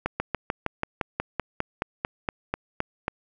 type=slowing click train; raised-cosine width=0.5 ms; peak=-10 dBFS; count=16; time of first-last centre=0.06-3.081 s; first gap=140 ms; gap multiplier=1.05; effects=none